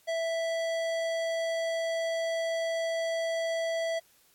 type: tone with hard clipping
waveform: sine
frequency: 659.3 Hz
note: E5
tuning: in tune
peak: -30 dBFS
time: 0.07-4 s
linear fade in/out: 20 ms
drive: 16 dB
effects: white hiss -64 dBFS RMS until 4.34 s + AAC 64 kbps